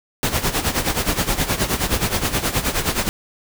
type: noise with tremolo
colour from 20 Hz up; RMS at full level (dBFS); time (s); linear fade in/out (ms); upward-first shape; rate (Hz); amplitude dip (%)
pink; -18; 0.23-3.09; 0; sine; 9.5; 75
effects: none